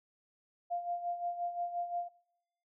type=tone with tremolo; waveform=sine; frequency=698.5 Hz; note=F5; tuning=in tune; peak=-31 dBFS; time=0.7-2.09 s; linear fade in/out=20 ms; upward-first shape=sine; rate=5.7 Hz; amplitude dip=65%; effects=noise-tail reverb RT60 0.9 s tail -23 dB re dry